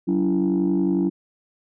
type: tone cluster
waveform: sine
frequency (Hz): 186.9 / 284.8 / 335.9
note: F#3 / C#4 / E4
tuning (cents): +18 / +47 / +33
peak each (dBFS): -21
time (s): 0.07-1.1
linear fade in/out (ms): 20
effects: tanh soft clip ceiling -13 dBFS